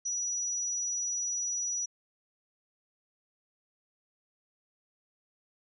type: tone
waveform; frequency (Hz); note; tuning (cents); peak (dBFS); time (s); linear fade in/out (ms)
sine; 5860; F#8; -18; -30; 0.05-1.86; 10
effects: none